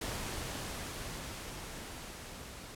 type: noise with level ramp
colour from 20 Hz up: pink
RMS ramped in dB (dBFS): -38 to -48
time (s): 0.01-2.75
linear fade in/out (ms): 5
effects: low-pass 12000 Hz 12 dB/octave